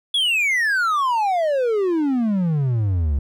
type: exponential sweep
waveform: triangle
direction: down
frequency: 3436 to 66.6 Hz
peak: -15 dBFS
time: 0.14-3.19 s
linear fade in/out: 5 ms
effects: none